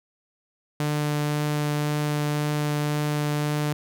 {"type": "tone with vibrato", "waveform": "sawtooth", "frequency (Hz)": 148.6, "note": "D3", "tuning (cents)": 21, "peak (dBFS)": -19, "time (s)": [0.8, 3.73], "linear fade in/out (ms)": 2, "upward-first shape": "triangle", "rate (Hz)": 1.9, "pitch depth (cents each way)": 8, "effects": []}